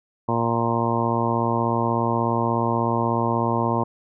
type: harmonic tone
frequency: 116.54 Hz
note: A#2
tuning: in tune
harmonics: 1 / 2 / 3 / 4 / 5 / 6 / 7 / 8 / 9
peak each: -26 / -26 / -28 / -30 / -30 / -31 / -32 / -26 / -28 dBFS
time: 0.28-3.84 s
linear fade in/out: 10 ms
effects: none

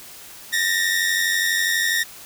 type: tone pair together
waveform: sawtooth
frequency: 1796 / 1888.2 Hz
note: A6 / A#6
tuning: +35 / +22 cents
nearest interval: minor second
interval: 87 cents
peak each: -18 dBFS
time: 0.52-2.04 s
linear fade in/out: 20 ms
effects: white hiss -41 dBFS RMS until 2.25 s

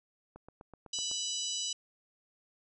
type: click train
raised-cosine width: 1 ms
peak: -35 dBFS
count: 7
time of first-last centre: 0.36-1.114 s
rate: 7.96 Hz
type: harmonic tone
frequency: 987.8 Hz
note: B5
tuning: in tune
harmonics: 3 / 4 / 5 / 6 / 7 / 8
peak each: -38 / -40 / -42 / -39 / -45 / -41 dBFS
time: 0.93-1.73 s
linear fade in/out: 5 ms
effects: none

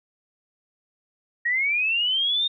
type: linear sweep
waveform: sine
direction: up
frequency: 1864.7 to 3688 Hz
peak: -20 dBFS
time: 1.45-2.48 s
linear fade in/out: 10 ms
effects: none

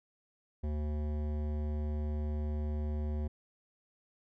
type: tone with hard clipping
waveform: sine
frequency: 75 Hz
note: D2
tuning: 37 cents sharp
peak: -34 dBFS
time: 0.63-3.28 s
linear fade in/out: 10 ms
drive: 15 dB
effects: none

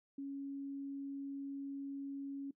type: tone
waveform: sine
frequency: 277.2 Hz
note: C#4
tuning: in tune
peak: -40 dBFS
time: 0.18-2.51 s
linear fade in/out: 5 ms
effects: noise-tail reverb RT60 0.1 s tail -19 dB re dry

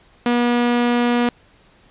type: tone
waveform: sawtooth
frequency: 241 Hz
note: B3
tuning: 42 cents flat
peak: -11 dBFS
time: 0.26-1.29 s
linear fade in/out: 2 ms
effects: pink hiss -53 dBFS RMS until 1.9 s + resampled to 8000 Hz

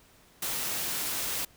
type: noise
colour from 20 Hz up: white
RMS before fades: -32 dBFS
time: 0.42-1.45 s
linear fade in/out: 5 ms
effects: pink hiss -59 dBFS RMS until 1.56 s

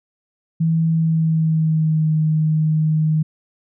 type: tone with pitch glide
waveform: sine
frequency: 162.8 to 155.99 Hz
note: E3 to D#3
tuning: -21 to +5 cents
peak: -14 dBFS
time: 0.6-3.23 s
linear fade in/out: 10 ms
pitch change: -74 cents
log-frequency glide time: 0.9-2.12 s
effects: none

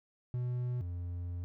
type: tone pair in turn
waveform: triangle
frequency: 123.47 / 87.7 Hz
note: B2 / F2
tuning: 0 / +8 cents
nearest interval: tritone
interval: 592 cents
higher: first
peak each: -30 / -34 dBFS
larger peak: first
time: 0.34-0.81 / 0.81-1.44 s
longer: second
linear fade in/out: 0 ms
effects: none

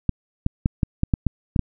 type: clicks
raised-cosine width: 5 ms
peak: -6 dBFS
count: 9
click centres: 0.093 / 0.464 / 0.659 / 0.832 / 1.034 / 1.138 / 1.267 / 1.562 / 1.593 s
effects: none

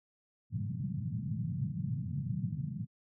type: band-pass noise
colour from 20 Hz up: pink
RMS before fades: -36 dBFS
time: 0.5-2.87 s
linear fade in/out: 50 ms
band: 100 to 200 Hz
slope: 48 dB/octave
effects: none

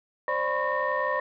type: tone cluster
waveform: sine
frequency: 525 / 591 / 998 / 1089 / 1832 Hz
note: C5 / D5 / B5 / C#6 / A#6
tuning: +6 / +11 / +18 / -31 / -31 cents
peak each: -30 dBFS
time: 0.28-1.2 s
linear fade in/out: 2 ms
effects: tanh soft clip ceiling -16 dBFS

